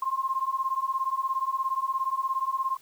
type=beating tone pair; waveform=sine; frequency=1052 / 1069 Hz; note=C6 / C6; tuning=+9 / +37 cents; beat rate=17 Hz; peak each=-29 / -28 dBFS; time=0.02-2.77 s; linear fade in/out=5 ms; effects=white hiss -57 dBFS RMS until 2.81 s